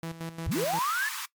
sawtooth tone with tremolo, 164.81 Hz, E3, in tune, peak -29 dBFS, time 0.03-0.79 s, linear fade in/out 0 ms, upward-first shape square, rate 5.7 Hz, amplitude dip 70%
sine linear sweep, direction up, 30.87 to 1790 Hz, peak -26 dBFS, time 0.46-1.09 s, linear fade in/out 10 ms
pink high-pass noise, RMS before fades -36 dBFS, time 0.51-1.26 s, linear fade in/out 10 ms, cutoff 910 Hz, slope 96 dB/octave
effects noise-tail reverb RT60 0.1 s tail -19 dB re dry + MP3 96 kbps

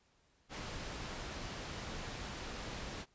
pink low-pass noise, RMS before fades -44 dBFS, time 0.49-3.06 s, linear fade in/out 50 ms, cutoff 6600 Hz, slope 12 dB/octave, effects pink hiss -72 dBFS RMS until 3.14 s + resampled to 16000 Hz

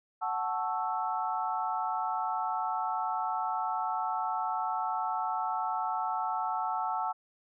sine chord, F# minor seventh, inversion none, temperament equal, 740 / 880 / 1108.7 / 1318.5 Hz, F#5 / A5 / C#6 / E6, 0 / 0 / 0 / 0 cents, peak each -34 / -33 / -39 / -35 dBFS, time 0.21-7.13 s, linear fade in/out 20 ms, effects none

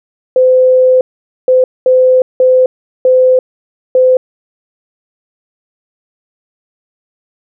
sine tone bursts at uneven times, 512 Hz, C5, 38 cents flat, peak -4 dBFS, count 6, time 0.36-1.01 / 1.48-1.64 / 1.86-2.22 / 2.4-2.66 / 3.05-3.39 / 3.95-4.17 s, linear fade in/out 2 ms, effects none

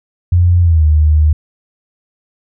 sine tone with pitch glide, 88 to 76.61 Hz, F2 to D#2, +14 to -26 cents, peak -6 dBFS, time 0.32-1.33 s, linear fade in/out 5 ms, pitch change -240 cents, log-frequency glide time 0.61-0.85 s, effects none

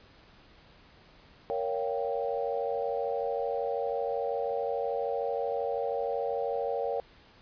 sine chord, G half-diminished seventh, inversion first, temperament equal with one note detuned, 466.2 / 559.2 / 698.5 / 784 Hz, Bb4 / Db5 / F5 / G5, 0 / +15 / 0 / 0 cents, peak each -32 / -33 / -37 / -36 dBFS, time 1.5-7 s, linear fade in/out 0 ms, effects pink hiss -57 dBFS RMS until 7.41 s + resampled to 11025 Hz

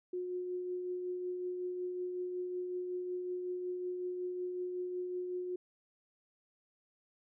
sine tone with tremolo, 361.3 Hz, F#4, 41 cents flat, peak -34 dBFS, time 0.13-5.56 s, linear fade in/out 5 ms, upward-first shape triangle, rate 5.4 Hz, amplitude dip 35%, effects none

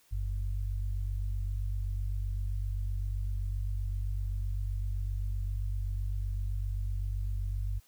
sine tone pair together, 48.75 / 96.5 Hz, G1 / G2, -9 / -27 cents, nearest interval octave, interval 1182 cents, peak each -31 / -36 dBFS, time 0.11-7.8 s, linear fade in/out 20 ms, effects white hiss -65 dBFS RMS until 7.87 s

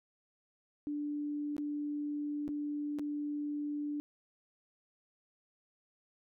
sine tone with dropouts, 293.7 Hz, D4, in tune, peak -34 dBFS, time 0.87-4 s, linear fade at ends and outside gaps 0 ms, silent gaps 1.566-1.581 / 2.479-2.489 / 2.987-2.994 s, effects none

